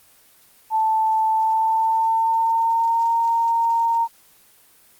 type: tone with pitch glide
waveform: sine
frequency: 880 to 922.2 Hz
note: A5 to A#5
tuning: 0 to -19 cents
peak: -16 dBFS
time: 0.7-4.08 s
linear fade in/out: 50 ms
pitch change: +81 cents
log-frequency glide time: 1.29-3.09 s
effects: white hiss -53 dBFS RMS until 4.99 s + Opus 24 kbps